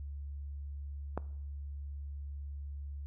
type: click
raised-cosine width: 1 ms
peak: -20 dBFS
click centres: 1.176 s
effects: noise-tail reverb RT60 0.7 s tail -20 dB re dry + added 71 Hz sine -39 dBFS peak until 3.06 s